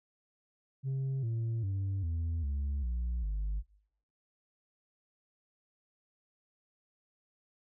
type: tone with pitch steps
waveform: sine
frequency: 134.2 / 114.16 / 97.11 / 82.61 / 70.27 / 59.78 / 50.85 Hz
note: C3 / A#2 / G2 / E2 / C#2 / A#1 / G#1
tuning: +44 / -36 / -16 / +4 / +24 / +44 / -36 cents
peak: -28 dBFS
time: 0.83-3.63 s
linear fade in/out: 50 ms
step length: 400 ms
effects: noise-tail reverb RT60 0.8 s tail -26 dB re dry + tanh soft clip ceiling -30 dBFS